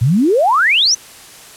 sine exponential sweep, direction up, 107.8 to 6272 Hz, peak -9 dBFS, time 0.01-0.95 s, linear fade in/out 10 ms, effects white hiss -38 dBFS RMS until 1.56 s + low-pass 11000 Hz 12 dB/octave

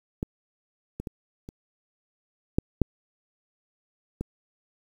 clicks, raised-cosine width 3 ms, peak -15 / -20 / -20 / -26 / -8 / -6 / -17 dBFS, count 7, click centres 0.229 / 1 / 1.072 / 1.489 / 2.585 / 2.817 / 4.21 s, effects 8-bit

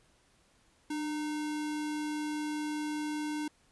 sine tone with sample-and-hold, 300 Hz, D4, 37 cents sharp, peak -32 dBFS, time 0.9-3.48 s, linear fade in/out 5 ms, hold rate 1225 Hz, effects pink hiss -67 dBFS RMS until 3.71 s + resampled to 24000 Hz

